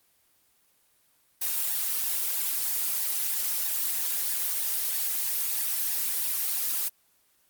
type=noise with flanger; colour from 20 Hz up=blue; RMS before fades=-28 dBFS; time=1.41-6.89 s; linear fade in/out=10 ms; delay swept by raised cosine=1.1 to 3 ms; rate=3.1 Hz; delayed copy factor=+0.55; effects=white hiss -66 dBFS RMS until 7.49 s + Opus 24 kbps